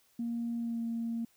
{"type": "tone with pitch glide", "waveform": "sine", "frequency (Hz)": [234.2, 230.7], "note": ["A#3", "A#3"], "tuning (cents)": [8, -18], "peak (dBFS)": -31, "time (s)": [0.19, 1.25], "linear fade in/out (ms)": 5, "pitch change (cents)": -26, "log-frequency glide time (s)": [0.57, 0.81], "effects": ["tanh soft clip ceiling -27 dBFS", "white hiss -68 dBFS RMS until 1.36 s"]}